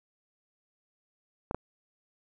clicks, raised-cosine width 1 ms, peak -17 dBFS, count 2, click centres 1.511 / 1.546 s, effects none

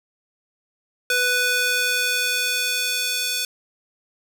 square tone with high-pass filter sweep, 495.5 Hz, B4, 6 cents sharp, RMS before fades -22 dBFS, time 1.1-3.45 s, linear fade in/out 2 ms, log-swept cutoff 1200 to 3400 Hz, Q 0.97, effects none

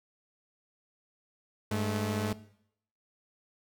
sawtooth tone pair together, 101.2 / 216.3 Hz, G#2 / A3, -44 / -29 cents, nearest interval octave + minor second, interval 1315 cents, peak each -28 dBFS, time 1.71-2.33 s, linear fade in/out 5 ms, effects noise-tail reverb RT60 0.7 s tail -18 dB re dry

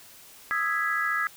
sine chord, E major seventh, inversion third, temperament equal, 1244.5 / 1318.5 / 1661.2 / 1975.5 Hz, D#6 / E6 / G#6 / B6, 0 / 0 / 0 / 0 cents, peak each -31 / -31 / -27 / -31 dBFS, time 0.51-1.27 s, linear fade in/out 0 ms, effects white hiss -50 dBFS RMS until 1.36 s

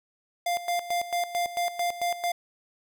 square tone with tremolo, 698.5 Hz, F5, in tune, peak -25 dBFS, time 0.46-2.32 s, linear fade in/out 5 ms, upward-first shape square, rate 4.5 Hz, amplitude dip 75%, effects none

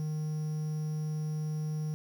triangle tone with quantisation, 153.8 Hz, D#3, 20 cents flat, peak -29 dBFS, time 0-1.94 s, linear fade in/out 0 ms, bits 9, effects none

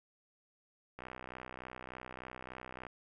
click train, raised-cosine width 0.5 ms, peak -30 dBFS, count 120, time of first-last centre 0.99-2.867 s, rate 63.4 Hz, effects none

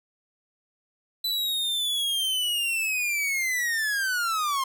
45% pulse linear sweep, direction down, 4004 to 1046.5 Hz, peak -24 dBFS, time 1.24-4.64 s, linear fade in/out 5 ms, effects none

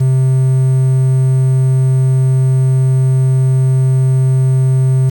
triangle tone with quantisation, 130.81 Hz, C3, in tune, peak -6 dBFS, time 0-5.1 s, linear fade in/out 10 ms, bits 6, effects none

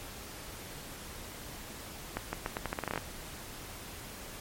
accelerating click train, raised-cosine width 0.5 ms, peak -17 dBFS, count 13, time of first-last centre 2.17-2.977 s, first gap 160 ms, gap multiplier 0.82, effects pink hiss -45 dBFS RMS until 4.4 s + MP3 64 kbps

